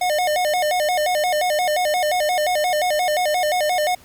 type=tone with vibrato; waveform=square; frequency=662 Hz; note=E5; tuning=7 cents sharp; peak=-18 dBFS; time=0.01-3.95 s; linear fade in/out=5 ms; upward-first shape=square; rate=5.7 Hz; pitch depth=160 cents each way; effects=pink hiss -49 dBFS RMS until 4.04 s